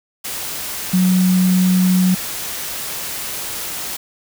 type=tone in noise; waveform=sine; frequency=184 Hz; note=F#3; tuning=9 cents flat; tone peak=-11 dBFS; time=0.93-2.15 s; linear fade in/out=10 ms; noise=white; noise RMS=-26 dBFS; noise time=0.24-3.97 s; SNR=+12 dB; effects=none